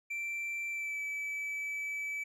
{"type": "tone with pitch glide", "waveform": "triangle", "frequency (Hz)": [2346, 2302], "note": ["D7", "D7"], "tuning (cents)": [-2, -35], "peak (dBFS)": -33, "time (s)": [0.1, 2.24], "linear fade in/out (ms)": 10, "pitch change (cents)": -33, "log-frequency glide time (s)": [0.7, 1], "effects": []}